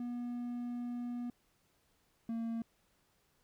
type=tone pair in turn; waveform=triangle; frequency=242 / 228.9 Hz; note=B3 / A#3; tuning=-35 / -31 cents; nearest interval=minor second; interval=96 cents; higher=first; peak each=-35 / -33 dBFS; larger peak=second; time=0-1.3 / 2.29-2.62 s; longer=first; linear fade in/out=2 ms; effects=pink hiss -74 dBFS RMS until 3.43 s